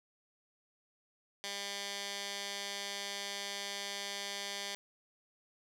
15% pulse tone with band-pass filter, 200 Hz, G3, 35 cents sharp, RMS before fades -41 dBFS, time 1.44-4.75 s, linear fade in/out 0 ms, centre 4400 Hz, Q 1.1, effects none

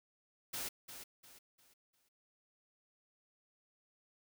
white noise with echo, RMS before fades -41 dBFS, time 0.53-0.69 s, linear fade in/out 10 ms, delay 350 ms, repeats 4, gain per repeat -9 dB, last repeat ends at 2.09 s, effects none

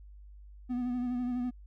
triangle tone with vibrato, 246.9 Hz, B3, in tune, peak -28 dBFS, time 0.69-1.51 s, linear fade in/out 20 ms, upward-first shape sine, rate 12 Hz, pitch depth 33 cents each way, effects added 50 Hz sine -48 dBFS peak until 1.66 s

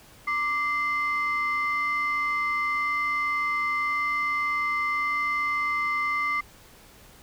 sine tone pair together, 1174.9 / 2074 Hz, D6 / C7, 0 / -16 cents, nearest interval minor seventh, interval 984 cents, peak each -25 dBFS, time 0.27-6.41 s, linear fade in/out 10 ms, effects tanh soft clip ceiling -19 dBFS + pink hiss -52 dBFS RMS until 7.22 s

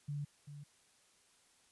sine tone with echo, 145 Hz, D3, 22 cents flat, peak -37 dBFS, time 0.08-0.25 s, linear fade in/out 10 ms, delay 390 ms, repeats 1, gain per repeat -10 dB, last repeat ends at 0.64 s, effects white hiss -69 dBFS RMS until 1.71 s + resampled to 24000 Hz

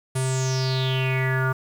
square tone with low-pass filter sweep, 130.81 Hz, C3, in tune, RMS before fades -23 dBFS, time 0.15-1.53 s, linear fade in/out 10 ms, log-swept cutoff 10000 to 1300 Hz, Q 7.3, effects 8-bit

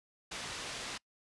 white low-pass noise, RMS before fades -42 dBFS, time 0.31-0.98 s, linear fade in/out 10 ms, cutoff 5000 Hz, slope 12 dB/octave, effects noise-tail reverb RT60 0.1 s tail -24 dB re dry + resampled to 24000 Hz

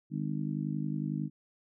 harmonic tone, 51 Hz, G#1, 31 cents flat, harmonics 3 / 4 / 5 / 6, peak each -34 / -36 / -38 / -40 dBFS, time 0.1-1.3 s, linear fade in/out 50 ms, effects none

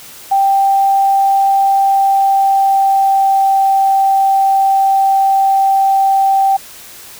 sine tone with pitch glide, 785 to 779.6 Hz, G5 to G5, +2 to -10 cents, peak -8 dBFS, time 0.31-6.57 s, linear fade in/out 10 ms, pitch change -12 cents, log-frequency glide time 1.75-3.56 s, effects white hiss -35 dBFS RMS until 7.19 s

